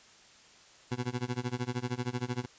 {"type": "tone with tremolo", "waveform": "20% pulse", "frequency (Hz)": 123.47, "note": "B2", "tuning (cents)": 0, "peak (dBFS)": -24, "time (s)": [0.91, 2.46], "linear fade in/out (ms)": 10, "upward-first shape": "sine", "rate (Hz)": 13, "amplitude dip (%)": 95, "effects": ["white hiss -57 dBFS RMS until 2.58 s", "resampled to 16000 Hz"]}